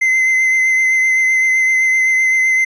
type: tone with vibrato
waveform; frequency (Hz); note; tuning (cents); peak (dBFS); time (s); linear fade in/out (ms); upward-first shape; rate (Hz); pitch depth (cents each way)
triangle; 2061; C7; -27; -9; 0.01-2.65; 10; sine; 7.8; 18
effects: resampled to 22050 Hz